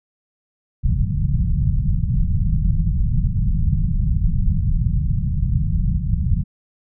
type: low-pass noise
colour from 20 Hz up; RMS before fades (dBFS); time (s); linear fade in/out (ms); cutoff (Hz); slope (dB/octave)
pink; -18; 0.83-6.44; 20; 180; 48
effects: none